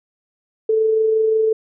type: tone with amplitude modulation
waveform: sine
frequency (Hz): 440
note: A4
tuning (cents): 0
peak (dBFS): -12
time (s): 0.69-1.53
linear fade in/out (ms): 5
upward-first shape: sine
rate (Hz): 25.6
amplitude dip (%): 30
effects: none